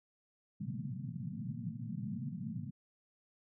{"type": "band-pass noise", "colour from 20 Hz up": "pink", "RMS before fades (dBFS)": -41, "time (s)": [0.6, 2.71], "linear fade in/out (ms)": 10, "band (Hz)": [110, 240], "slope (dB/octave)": 96, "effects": []}